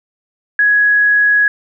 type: tone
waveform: sine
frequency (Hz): 1671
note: G#6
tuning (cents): +10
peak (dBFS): -8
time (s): 0.59-1.48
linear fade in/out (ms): 2
effects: none